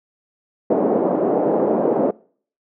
white band-pass noise, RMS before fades -18 dBFS, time 0.7-2.11 s, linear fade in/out 5 ms, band 220 to 620 Hz, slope 24 dB/octave, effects noise-tail reverb RT60 0.5 s tail -24 dB re dry

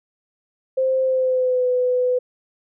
sine tone with pitch glide, 523.3 to 500.2 Hz, C5 to B4, 0 to +22 cents, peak -16 dBFS, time 0.77-2.19 s, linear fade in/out 10 ms, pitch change -78 cents, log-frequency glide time 1.03-1.67 s, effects none

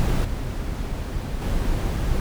brown noise with level steps, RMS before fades -20 / -27 / -23 dBFS, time 0-2.2 s, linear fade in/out 0 ms, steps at 0.24 / 1.41 s, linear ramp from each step 10 ms, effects none

